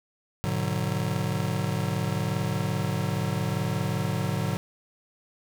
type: chord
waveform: square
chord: G# half-diminished seventh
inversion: none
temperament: just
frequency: 103.83 / 124.59 / 149.51 / 186.89 Hz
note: G#2 / B2 / D3 / F#3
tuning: 0 / +16 / +31 / +18 cents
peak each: -32 / -33 / -31 / -32 dBFS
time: 0.44-4.57 s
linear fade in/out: 0 ms
effects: none